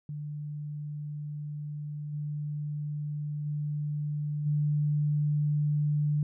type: tone with level steps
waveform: sine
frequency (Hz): 148.3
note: D3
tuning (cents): +17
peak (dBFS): -34 / -31 / -29 / -24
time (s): 0.09-6.23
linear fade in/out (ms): 2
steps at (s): 2.12 / 3.45 / 4.45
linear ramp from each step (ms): 20
effects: none